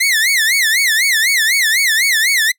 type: tone with vibrato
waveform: sawtooth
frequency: 1964 Hz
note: B6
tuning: 10 cents flat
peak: -8 dBFS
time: 0-2.52 s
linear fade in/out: 10 ms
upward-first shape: sine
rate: 4 Hz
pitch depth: 230 cents each way
effects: noise-tail reverb RT60 0.1 s tail -25 dB re dry